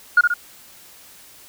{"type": "tone with echo", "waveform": "sine", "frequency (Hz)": 1430, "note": "F6", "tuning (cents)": 41, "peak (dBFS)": -7, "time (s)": [0.17, 0.21], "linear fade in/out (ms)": 5, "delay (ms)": 65, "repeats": 2, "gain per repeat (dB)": -5, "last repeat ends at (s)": 0.34, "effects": ["tanh soft clip ceiling -4 dBFS", "white hiss -46 dBFS RMS until 1.48 s"]}